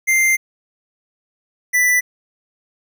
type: tone pair in turn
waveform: square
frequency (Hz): 2093 / 1981.3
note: C7 / B6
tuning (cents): 0 / +5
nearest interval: minor second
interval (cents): 95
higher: first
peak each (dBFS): -13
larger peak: neither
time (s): 0.07-0.37 / 1.73-2.01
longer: first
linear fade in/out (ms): 20
effects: none